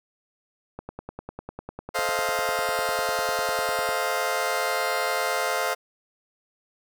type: click train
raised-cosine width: 1 ms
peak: -21 dBFS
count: 32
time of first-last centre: 0.79-3.89 s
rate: 10 Hz
type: chord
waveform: 20% pulse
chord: F dominant seventh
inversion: first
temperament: just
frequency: 436.5 / 523.8 / 628.6 / 698.5 Hz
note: A4 / C5 / Eb5 / F5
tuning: -14 / +2 / +18 / 0 cents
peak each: -27 / -24 / -26 / -23 dBFS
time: 1.94-5.75 s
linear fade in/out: 20 ms
effects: none